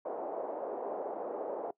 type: band-pass noise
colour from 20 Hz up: pink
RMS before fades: -38 dBFS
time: 0.05-1.71 s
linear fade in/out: 5 ms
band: 420 to 740 Hz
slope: 24 dB/octave
effects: noise-tail reverb RT60 0.1 s tail -21 dB re dry